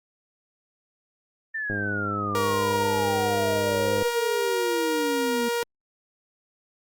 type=exponential sweep; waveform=sine; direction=down; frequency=1800 to 233.1 Hz; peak=-27 dBFS; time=1.54-5.49 s; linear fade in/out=10 ms
type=click train; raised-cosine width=2 ms; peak=-19 dBFS; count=238; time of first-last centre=1.7-4.024 s; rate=102 Hz
type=tone; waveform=sawtooth; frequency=472.7 Hz; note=A#4; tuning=24 cents sharp; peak=-20 dBFS; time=2.35-5.63 s; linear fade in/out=0 ms
effects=Opus 48 kbps